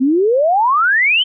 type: exponential sweep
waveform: sine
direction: up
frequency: 248.7 to 3163 Hz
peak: -10 dBFS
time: 0-1.24 s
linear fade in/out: 20 ms
effects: none